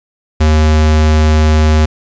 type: tone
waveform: square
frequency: 77.4 Hz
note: D#2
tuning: 9 cents flat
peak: -7 dBFS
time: 0.4-1.86 s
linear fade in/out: 10 ms
effects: resampled to 16000 Hz + 7-bit